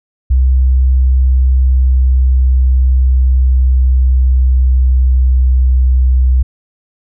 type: tone with pitch glide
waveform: sine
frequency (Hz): 64.5 to 63.65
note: C2 to C2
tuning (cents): -24 to -47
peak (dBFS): -6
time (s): 0.3-6.43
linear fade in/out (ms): 10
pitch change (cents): -23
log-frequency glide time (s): 1.23-5.48
effects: none